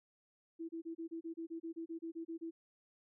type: tone bursts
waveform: sine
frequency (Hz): 329.6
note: E4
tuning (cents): 0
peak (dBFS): -40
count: 15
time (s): 0.59-2.51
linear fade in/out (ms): 20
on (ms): 100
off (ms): 30
effects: none